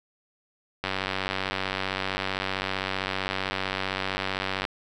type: click train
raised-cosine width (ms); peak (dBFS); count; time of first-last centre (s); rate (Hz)
0.3; -11; 365; 0.84-4.652; 95.5
effects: none